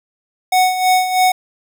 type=tone with tremolo; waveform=square; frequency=740 Hz; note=F#5; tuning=in tune; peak=-10 dBFS; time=0.52-1.32 s; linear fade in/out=5 ms; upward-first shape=sine; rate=3.1 Hz; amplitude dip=65%; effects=none